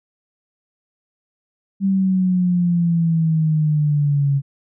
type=exponential sweep; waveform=sine; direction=down; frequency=196 to 138.1 Hz; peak=-14 dBFS; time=1.8-4.42 s; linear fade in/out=50 ms; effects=none